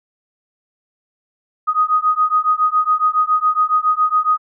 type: beating tone pair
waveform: sine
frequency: 1244.5 / 1251.7 Hz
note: D#6 / D#6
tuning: 0 / +10 cents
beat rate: 7.2 Hz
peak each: -16 dBFS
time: 1.67-4.38 s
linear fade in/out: 20 ms
effects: none